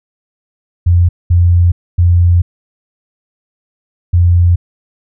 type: tone bursts at uneven times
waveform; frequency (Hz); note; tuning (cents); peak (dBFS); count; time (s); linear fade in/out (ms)
sine; 87.31; F2; 0; -5; 4; 0.86-1.09 / 1.3-1.72 / 1.98-2.42 / 4.13-4.56; 10
effects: none